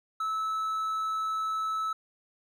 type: tone with hard clipping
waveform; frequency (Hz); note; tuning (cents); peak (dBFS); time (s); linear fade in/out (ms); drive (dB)
triangle; 1304; E6; -19; -29; 0.2-1.93; 5; 6
effects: none